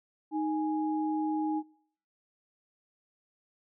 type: tone pair together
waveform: sine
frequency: 311.1 / 830.6 Hz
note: D#4 / G#5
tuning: 0 / 0 cents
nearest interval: octave + perfect fourth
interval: 1700 cents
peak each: -29 / -34 dBFS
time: 0.31-1.63 s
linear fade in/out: 50 ms
effects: noise-tail reverb RT60 0.7 s tail -25 dB re dry